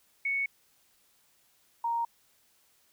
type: tone pair in turn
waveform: sine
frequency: 2217 / 932.1 Hz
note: C#7 / A#5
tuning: 0 / 0 cents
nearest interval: octave + minor third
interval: 1500 cents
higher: first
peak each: -27 dBFS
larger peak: neither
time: 0.25-0.46 / 1.84-2.05 s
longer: neither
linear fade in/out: 5 ms
effects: white hiss -67 dBFS RMS until 2.92 s